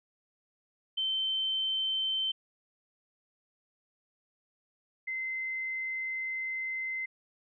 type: tone pair in turn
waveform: sine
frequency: 3094 / 2065 Hz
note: G7 / C7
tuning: -23 / -23 cents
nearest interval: perfect fifth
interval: 700 cents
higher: first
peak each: -28 / -32 dBFS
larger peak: first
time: 0.97-2.32 / 5.07-7.06 s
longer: second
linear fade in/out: 10 ms
effects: none